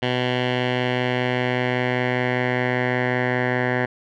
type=tone with low-pass filter sweep; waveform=10% pulse; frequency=125.1 Hz; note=B2; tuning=23 cents sharp; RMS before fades=-22 dBFS; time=0.02-3.86 s; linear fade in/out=10 ms; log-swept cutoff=2900 to 1800 Hz; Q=2.9; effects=none